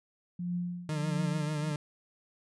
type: tone with tremolo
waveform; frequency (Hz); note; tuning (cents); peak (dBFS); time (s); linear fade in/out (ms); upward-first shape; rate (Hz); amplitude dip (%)
sine; 176.4; F3; +18; -29; 0.39-1.72; 5; triangle; 1.5; 90
type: tone with vibrato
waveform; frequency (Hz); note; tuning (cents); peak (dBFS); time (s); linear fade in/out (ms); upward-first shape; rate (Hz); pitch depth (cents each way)
40% pulse; 151.1; D3; +50; -30; 0.89-1.76; 2; sine; 6.8; 43
effects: resampled to 24000 Hz